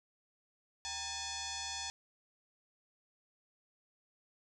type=tone with frequency modulation; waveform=sine; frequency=784 Hz; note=G5; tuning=in tune; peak=-38 dBFS; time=0.85-1.9 s; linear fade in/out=0 ms; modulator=858 Hz; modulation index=7.4; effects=none